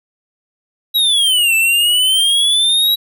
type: exponential two-way sweep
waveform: square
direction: down then up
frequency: 3894 to 2641 to 3894 Hz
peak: -11 dBFS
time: 0.94-2.96 s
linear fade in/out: 20 ms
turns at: 1.55 s
effects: none